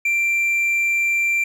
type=tone; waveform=triangle; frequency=2359 Hz; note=D7; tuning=7 cents sharp; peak=-15 dBFS; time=0.05-1.44 s; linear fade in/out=5 ms; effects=none